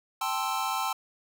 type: chord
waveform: square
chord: A minor seventh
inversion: third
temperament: equal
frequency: 784 / 880 / 1046.5 / 1318.5 Hz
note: G5 / A5 / C6 / E6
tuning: 0 / 0 / 0 / 0 cents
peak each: -34 dBFS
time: 0.21-0.93 s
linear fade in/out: 5 ms
effects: none